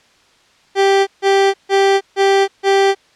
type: tone bursts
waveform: 30% pulse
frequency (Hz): 392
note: G4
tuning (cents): 0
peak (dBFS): -7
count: 5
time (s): 0.75-2.95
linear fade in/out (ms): 50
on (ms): 320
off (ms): 150
effects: white hiss -52 dBFS RMS until 3.15 s + low-pass 5000 Hz 12 dB/octave